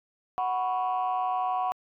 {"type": "chord", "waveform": "sine", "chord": "F# suspended fourth", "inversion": "none", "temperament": "equal", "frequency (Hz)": [740, 987.8, 1108.7], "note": ["F#5", "B5", "C#6"], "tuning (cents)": [0, 0, 0], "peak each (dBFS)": [-26, -31, -31], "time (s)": [0.38, 1.72], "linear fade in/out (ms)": 0, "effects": ["tanh soft clip ceiling -20 dBFS"]}